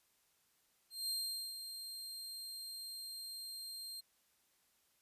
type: tone with ADSR envelope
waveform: sawtooth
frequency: 4186 Hz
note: C8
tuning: in tune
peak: -33 dBFS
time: 0.9-4.01 s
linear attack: 190 ms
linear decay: 450 ms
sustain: -9 dB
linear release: 13 ms
effects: white hiss -75 dBFS RMS until 5.01 s + resampled to 32000 Hz